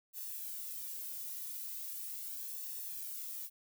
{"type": "noise with flanger", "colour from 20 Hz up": "violet", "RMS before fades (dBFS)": -43, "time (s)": [0.13, 3.5], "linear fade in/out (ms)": 50, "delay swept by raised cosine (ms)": [1.1, 2.07], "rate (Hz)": 0.39, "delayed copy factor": 0.6, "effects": []}